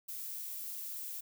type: noise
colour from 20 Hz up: violet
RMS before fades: -42 dBFS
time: 0.08-1.21 s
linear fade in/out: 10 ms
effects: none